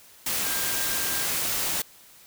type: tone in noise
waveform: sine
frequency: 1596 Hz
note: G6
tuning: 31 cents sharp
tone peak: -37 dBFS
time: 0.44-1.26 s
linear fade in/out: 5 ms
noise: white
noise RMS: -27 dBFS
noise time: 0.26-1.82 s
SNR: -13 dB
effects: white hiss -52 dBFS RMS until 2.26 s